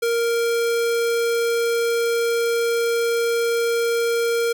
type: tone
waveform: square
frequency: 466.2 Hz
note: A#4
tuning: in tune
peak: -19 dBFS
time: 0.02-4.53 s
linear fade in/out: 10 ms
effects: none